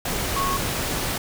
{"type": "tone in noise", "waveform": "sine", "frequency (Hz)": 1100, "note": "C#6", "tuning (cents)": -14, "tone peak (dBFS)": -23, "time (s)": [0.36, 0.57], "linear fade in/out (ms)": 5, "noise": "pink", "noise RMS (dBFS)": -26, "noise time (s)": [0.05, 1.18], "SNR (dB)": 0, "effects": []}